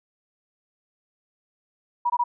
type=tone bursts; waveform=sine; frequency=964 Hz; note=B5; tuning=42 cents flat; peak=-19 dBFS; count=3; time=2.05-2.24 s; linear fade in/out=10 ms; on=50 ms; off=20 ms; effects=none